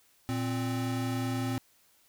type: tone pair together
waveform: square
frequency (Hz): 116.53 / 261.6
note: A#2 / C4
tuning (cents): 0 / 0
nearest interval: octave + major second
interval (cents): 1400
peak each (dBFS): -33 / -33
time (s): 0.29-1.58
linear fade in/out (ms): 0
effects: white hiss -65 dBFS RMS until 2.08 s